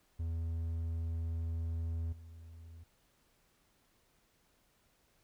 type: tone with level steps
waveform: triangle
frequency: 82.41 Hz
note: E2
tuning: in tune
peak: -32 / -47 dBFS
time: 0.19-2.84 s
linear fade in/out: 10 ms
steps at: 2.12 s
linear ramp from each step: 10 ms
effects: pink hiss -72 dBFS RMS until 5.23 s